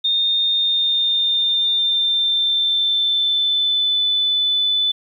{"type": "tone with pitch glide", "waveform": "sine", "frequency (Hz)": [3654, 3499], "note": ["A#7", "A7"], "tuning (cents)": [-35, -10], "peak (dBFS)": -15, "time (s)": [0.04, 4.92], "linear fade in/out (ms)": 10, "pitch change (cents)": -75, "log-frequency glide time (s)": [0.5, 4.05], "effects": ["9-bit"]}